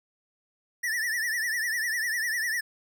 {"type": "tone with vibrato", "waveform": "square", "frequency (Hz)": 1845, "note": "A#6", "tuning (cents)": -18, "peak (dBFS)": -27, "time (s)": [0.83, 2.61], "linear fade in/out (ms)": 10, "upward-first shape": "triangle", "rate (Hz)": 10, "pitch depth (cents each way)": 140, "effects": []}